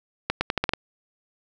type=accelerating click train; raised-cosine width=0.3 ms; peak=-6 dBFS; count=7; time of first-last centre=0.3-0.736 s; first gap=110 ms; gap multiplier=0.83; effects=none